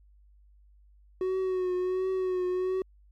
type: tone with vibrato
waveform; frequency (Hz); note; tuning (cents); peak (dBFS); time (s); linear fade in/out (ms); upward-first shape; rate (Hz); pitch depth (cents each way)
triangle; 370; F#4; 0; -24; 1.21-2.82; 2; triangle; 1.4; 41
effects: added 50 Hz sine -55 dBFS peak until 3.11 s + MP3 96 kbps